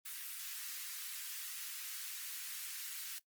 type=high-pass noise; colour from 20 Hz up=white; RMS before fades=-45 dBFS; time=0.05-3.19 s; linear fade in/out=10 ms; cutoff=1400 Hz; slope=24 dB/octave; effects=noise-tail reverb RT60 0.1 s tail -18 dB re dry + Opus 24 kbps